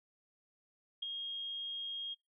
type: tone with ADSR envelope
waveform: sine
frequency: 3251 Hz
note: G#7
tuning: 38 cents flat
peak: -32 dBFS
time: 1.02-2.15 s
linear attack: 10 ms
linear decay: 4 ms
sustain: -6 dB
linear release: 23 ms
effects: noise-tail reverb RT60 0.2 s tail -25 dB re dry